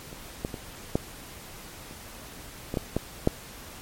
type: clicks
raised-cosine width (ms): 2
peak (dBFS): -27 / -15 / -20 / -9 / -29 / -16 / -12 / -11 / -6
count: 9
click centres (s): 0.129 / 0.449 / 0.542 / 0.955 / 1.911 / 2.741 / 2.772 / 2.966 / 3.274
effects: pink hiss -44 dBFS RMS until 3.81 s + MP3 64 kbps